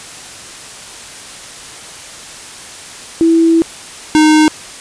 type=tone pair in turn; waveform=sine / square; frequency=329.6 / 308.6 Hz; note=E4 / D#4; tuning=0 / -14 cents; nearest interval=minor second; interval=114 cents; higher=first; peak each=-6 dBFS; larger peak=neither; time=3.21-3.62 / 4.15-4.48 s; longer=first; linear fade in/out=0 ms; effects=white hiss -31 dBFS RMS until 4.8 s + resampled to 22050 Hz